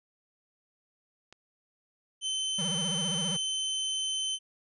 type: clicks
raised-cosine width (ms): 0.2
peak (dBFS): -32 / -29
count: 2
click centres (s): 1.326 / 3.138
type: tone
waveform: sawtooth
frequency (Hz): 3071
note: G7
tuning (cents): -36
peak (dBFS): -26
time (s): 2.21-4.39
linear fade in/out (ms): 50
type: tone with vibrato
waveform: square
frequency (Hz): 174.8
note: F3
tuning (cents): +2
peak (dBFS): -34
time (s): 2.58-3.37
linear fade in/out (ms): 10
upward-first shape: sine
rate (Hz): 15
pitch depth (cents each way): 220
effects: resampled to 24000 Hz